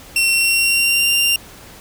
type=tone with pitch glide; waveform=sawtooth; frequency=2720 to 2782 Hz; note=F7 to F7; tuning=-46 to -7 cents; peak=-10 dBFS; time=0.16-1.36 s; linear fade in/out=2 ms; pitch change=+39 cents; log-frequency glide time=0.31-1.12 s; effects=pink hiss -40 dBFS RMS until 1.8 s